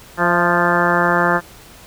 harmonic tone with a mistuned harmonic, 174.61 Hz, F3, in tune, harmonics 1 / 2 / 3 / 4 / 5 / 6 / 7 / 8 / 9 / 10, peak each -22 / -22 / -22 / -22 / -22 / -22 / -22 / -22 / -22 / -22 dBFS, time 0.17-1.41 s, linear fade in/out 50 ms, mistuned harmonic 4, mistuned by -35 cents, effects pink hiss -42 dBFS RMS until 1.86 s

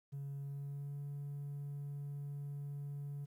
triangle tone with pitch glide, 140 to 142.69 Hz, C#3 to D3, +18 to -50 cents, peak -38 dBFS, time 0.12-3.26 s, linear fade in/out 20 ms, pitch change +32 cents, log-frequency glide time 0.42-0.99 s, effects tanh soft clip ceiling -36 dBFS + 12-bit

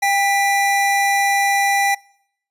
square tone pair together, 797.9 / 1976 Hz, G5 / B6, +30 / 0 cents, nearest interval octave + major third, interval 1570 cents, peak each -17 / -20 dBFS, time 0.02-1.95 s, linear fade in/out 10 ms, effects noise-tail reverb RT60 0.7 s tail -25 dB re dry + resampled to 32000 Hz

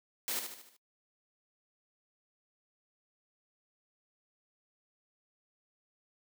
white noise with echo, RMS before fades -35 dBFS, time 0.28-0.39 s, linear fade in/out 0 ms, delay 75 ms, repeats 5, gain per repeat -6 dB, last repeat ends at 0.765 s, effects noise-tail reverb RT60 0.1 s tail -23 dB re dry + high-pass 200 Hz 12 dB/octave

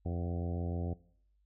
harmonic tone with a mistuned harmonic, 86.6 Hz, F2, 14 cents flat, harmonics 1 / 2 / 3 / 4 / 5 / 6 / 7 / 8 / 9, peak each -34 / -40 / -44 / -46 / -48 / -50 / -51 / -52 / -53 dBFS, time 0.05-0.94 s, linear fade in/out 10 ms, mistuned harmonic 9, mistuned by -37 cents, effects noise-tail reverb RT60 0.6 s tail -20 dB re dry + added 50 Hz sine -68 dBFS peak until 1.45 s

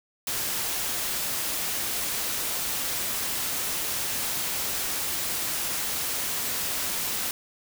white noise, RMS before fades -29 dBFS, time 0.27-7.31 s, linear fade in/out 2 ms, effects none

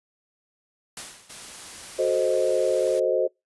white noise with exponential decay, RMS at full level -33 dBFS, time 0.97-1.57 s, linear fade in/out 2 ms, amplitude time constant 130 ms
white noise, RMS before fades -40 dBFS, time 1.29-3 s, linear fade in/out 10 ms
sine chord, F# diminished seventh, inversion none, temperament equal, 370 / 440 / 523.3 / 622.3 Hz, F#4 / A4 / C5 / Eb5, 0 / 0 / 0 / 0 cents, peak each -26 / -27 / -23 / -26 dBFS, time 1.98-3.28 s, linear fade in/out 20 ms
effects noise-tail reverb RT60 0.2 s tail -26 dB re dry + resampled to 24000 Hz

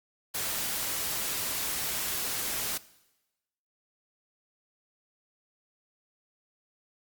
white noise, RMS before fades -32 dBFS, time 0.34-2.78 s, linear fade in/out 10 ms, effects noise-tail reverb RT60 1.0 s tail -19 dB re dry + Opus 48 kbps

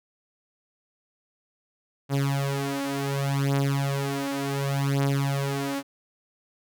sawtooth beating tone pair, 138.59 / 139.27 Hz, C#3 / C#3, 0 / +8 cents, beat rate 0.68 Hz, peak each -23 dBFS, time 2.09-5.83 s, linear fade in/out 50 ms, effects none

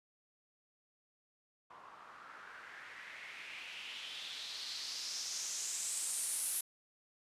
blue noise with low-pass filter sweep, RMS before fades -43 dBFS, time 1.7-6.61 s, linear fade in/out 5 ms, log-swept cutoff 1000 to 11000 Hz, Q 3.4, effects resampled to 32000 Hz

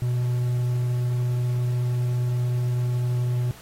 triangle tone, 122.9 Hz, B2, 8 cents flat, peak -19 dBFS, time 0.02-3.51 s, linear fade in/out 0 ms, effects pink hiss -47 dBFS RMS until 3.61 s + AAC 48 kbps

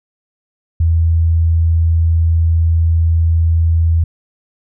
sine tone, 82.41 Hz, E2, in tune, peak -9 dBFS, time 0.8-4.04 s, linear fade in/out 5 ms, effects none

